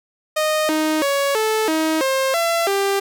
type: tone with pitch steps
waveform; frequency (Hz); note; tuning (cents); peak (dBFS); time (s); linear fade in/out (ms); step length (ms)
sawtooth; 618 / 311.2 / 559 / 436.7 / 316.7 / 532 / 674 / 395.5; D#5 / D#4 / C#5 / A4 / D#4 / C5 / E5 / G4; -12 / 0 / +14 / -13 / +31 / +29 / +38 / +15; -13; 0.36-3; 10; 330
effects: none